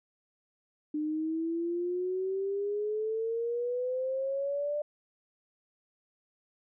sine exponential sweep, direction up, 300 to 596 Hz, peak -29 dBFS, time 0.94-4.82 s, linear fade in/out 5 ms, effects none

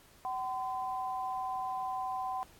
sine tone pair together, 759.9 / 1021 Hz, F#5 / C6, +46 / -43 cents, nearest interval perfect fourth, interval 511 cents, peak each -35 / -37 dBFS, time 0.25-2.43 s, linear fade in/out 0 ms, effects pink hiss -60 dBFS RMS until 2.59 s + AAC 64 kbps

